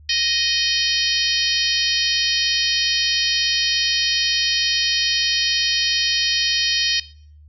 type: harmonic tone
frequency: 622.3 Hz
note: D#5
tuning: in tune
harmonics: 3 / 4 / 5 / 6 / 7 / 8 / 9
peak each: -27 / -26 / -23 / -28 / -23 / -24 / -27 dBFS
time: 0.09-7 s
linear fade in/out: 5 ms
effects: noise-tail reverb RT60 0.5 s tail -19 dB re dry + added 75 Hz sine -43 dBFS peak until 7.48 s